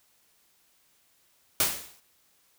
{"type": "noise with exponential decay", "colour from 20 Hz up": "white", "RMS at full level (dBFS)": -21, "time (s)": [1.6, 2], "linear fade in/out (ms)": 2, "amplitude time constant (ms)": 85, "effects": ["white hiss -66 dBFS RMS until 2.58 s"]}